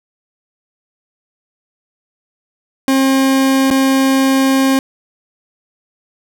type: tone with dropouts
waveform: 40% pulse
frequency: 267.8 Hz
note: C4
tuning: 40 cents sharp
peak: -9 dBFS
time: 2.88-4.79 s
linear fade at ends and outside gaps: 1 ms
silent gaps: 3.703-3.71 s
effects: none